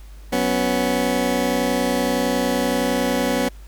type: chord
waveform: 20% pulse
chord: F# suspended fourth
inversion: none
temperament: just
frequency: 185 / 246.7 / 277.5 Hz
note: F#3 / B3 / C#4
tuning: 0 / -2 / +2 cents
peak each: -22 / -16 / -19 dBFS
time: 0.32-3.49 s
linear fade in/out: 10 ms
effects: added 50 Hz sine -37 dBFS peak until 3.67 s + pink hiss -52 dBFS RMS until 3.67 s